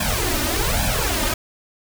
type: noise with flanger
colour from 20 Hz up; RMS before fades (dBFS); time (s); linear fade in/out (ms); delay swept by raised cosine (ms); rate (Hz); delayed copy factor
pink; -21; 0-1.34; 5; 1.2 to 3.3; 1.2; +0.9
effects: none